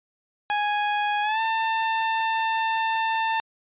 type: tone with pitch glide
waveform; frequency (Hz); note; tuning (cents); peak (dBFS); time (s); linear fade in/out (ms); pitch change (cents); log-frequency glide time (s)
sawtooth; 830 to 894.7; G#5 to A5; -1 to +29; -18; 0.5-3.4; 0; +130; 1.22-1.4
effects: resampled to 8000 Hz